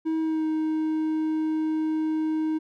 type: tone with pitch glide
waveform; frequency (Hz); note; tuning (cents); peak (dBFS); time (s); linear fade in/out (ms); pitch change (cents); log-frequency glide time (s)
triangle; 319.6 to 313.6; D#4 to D#4; +47 to +14; -21; 0.05-2.59; 20; -33; 0.2-0.46
effects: none